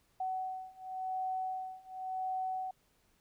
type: beating tone pair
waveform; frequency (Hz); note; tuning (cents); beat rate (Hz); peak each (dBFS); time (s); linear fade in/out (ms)
sine; 750 / 750.92; F#5 / F#5; +23 / +25; 0.92; -39 / -38; 0.2-2.71; 5
effects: pink hiss -72 dBFS RMS until 3.2 s